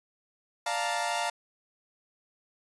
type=chord; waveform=sawtooth; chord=Bb major seventh; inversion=first; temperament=equal; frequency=587.3 / 698.5 / 880 / 932.3 Hz; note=D5 / F5 / A5 / Bb5; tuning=0 / 0 / 0 / 0 cents; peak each=-34 / -28 / -30 / -30 dBFS; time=0.66-1.3 s; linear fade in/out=5 ms; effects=resampled to 24000 Hz